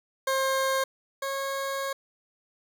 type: tone pair in turn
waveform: 20% pulse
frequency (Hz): 533 / 546.1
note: C5 / C#5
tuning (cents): +32 / -26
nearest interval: unison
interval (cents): 42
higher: second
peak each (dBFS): -19 / -24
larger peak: first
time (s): 0.27-0.84 / 1.22-1.93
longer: second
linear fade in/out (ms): 5
effects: none